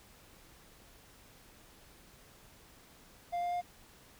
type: tone with pitch steps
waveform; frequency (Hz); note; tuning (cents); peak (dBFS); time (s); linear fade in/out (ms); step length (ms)
triangle; 698.5 / 703 / 707.4; F5 / F5 / F5; 0 / +11 / +22; -30; 3.32-3.617; 20; 99
effects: pink hiss -59 dBFS RMS until 4.19 s